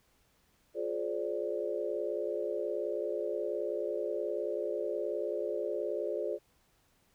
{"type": "chord", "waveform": "sine", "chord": "D half-diminished seventh", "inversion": "first", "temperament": "just", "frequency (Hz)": [352.4, 422.9, 528.6, 587.3], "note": ["F4", "Ab4", "C5", "D5"], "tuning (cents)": [16, 31, 18, 0], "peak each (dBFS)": [-38, -36, -38, -37], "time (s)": [0.74, 6.39], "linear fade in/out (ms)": 50, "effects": ["pink hiss -70 dBFS RMS until 7.14 s"]}